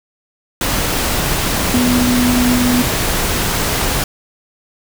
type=tone in noise; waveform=sine; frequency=246.9 Hz; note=B3; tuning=in tune; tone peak=-12 dBFS; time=1.74-2.82 s; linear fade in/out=2 ms; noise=pink; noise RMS=-17 dBFS; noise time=0.61-4.04 s; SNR=+2 dB; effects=none